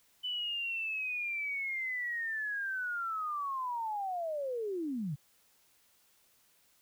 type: linear sweep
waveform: sine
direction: down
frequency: 3004 to 130 Hz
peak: -33 dBFS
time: 0.23-5.16 s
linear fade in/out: 20 ms
effects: white hiss -68 dBFS RMS until 6.81 s